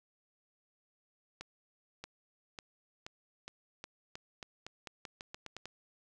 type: accelerating click train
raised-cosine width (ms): 0.2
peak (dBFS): -26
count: 16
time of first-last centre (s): 1.41-5.656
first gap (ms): 630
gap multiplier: 0.87
effects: none